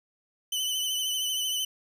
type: tone with vibrato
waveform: sawtooth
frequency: 3017 Hz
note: F#7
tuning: 33 cents sharp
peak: -24 dBFS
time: 0.52-1.65 s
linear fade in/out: 5 ms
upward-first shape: sine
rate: 13 Hz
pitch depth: 38 cents each way
effects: none